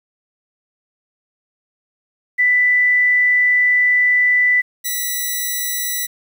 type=tone pair in turn; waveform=sine / 5% pulse; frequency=1985 / 1962.2 Hz; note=B6 / B6; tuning=+8 / -12 cents; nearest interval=unison; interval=20 cents; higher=first; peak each=-11 / -9 dBFS; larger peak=second; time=2.38-4.62 / 4.84-6.07 s; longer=first; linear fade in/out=20 ms; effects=8-bit